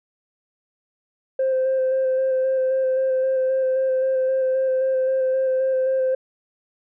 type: tone with vibrato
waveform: sine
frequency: 523.3 Hz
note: C5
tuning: in tune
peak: -16 dBFS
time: 1.39-6.15 s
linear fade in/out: 5 ms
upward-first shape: square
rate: 3.8 Hz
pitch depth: 13 cents each way
effects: tanh soft clip ceiling -15 dBFS